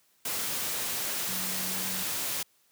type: tone in noise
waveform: sine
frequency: 186 Hz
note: F#3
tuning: 9 cents sharp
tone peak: -41 dBFS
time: 1.28-2.03 s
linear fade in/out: 5 ms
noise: white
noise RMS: -32 dBFS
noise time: 0.25-2.43 s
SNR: -12 dB
effects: white hiss -67 dBFS RMS until 2.71 s + high-pass 80 Hz 12 dB/octave